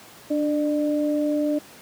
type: tone pair together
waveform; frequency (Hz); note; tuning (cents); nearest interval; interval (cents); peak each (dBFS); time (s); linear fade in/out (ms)
sine; 295.4 / 600; D4 / D5; +10 / +37; octave; 1227; -21 / -25; 0.3-1.59; 10
effects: pink hiss -46 dBFS RMS until 1.81 s + high-pass 150 Hz 12 dB/octave